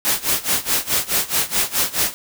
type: noise with tremolo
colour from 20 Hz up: white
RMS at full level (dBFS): -17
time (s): 0.05-2.14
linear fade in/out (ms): 0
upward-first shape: sine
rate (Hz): 4.7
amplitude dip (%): 90
effects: none